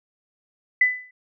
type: tone with exponential decay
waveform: sine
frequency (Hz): 2000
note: B6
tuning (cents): +21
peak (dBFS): -11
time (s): 0.81-1.11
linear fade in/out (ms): 5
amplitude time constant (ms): 64
effects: none